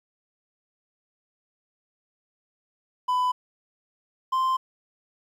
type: tone pair in turn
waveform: triangle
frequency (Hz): 1000 / 1043.1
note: B5 / C6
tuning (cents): +21 / -6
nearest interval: minor second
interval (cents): 73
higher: second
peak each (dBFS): -19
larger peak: neither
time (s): 3.08-3.32 / 4.32-4.57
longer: second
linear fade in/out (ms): 10
effects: 10-bit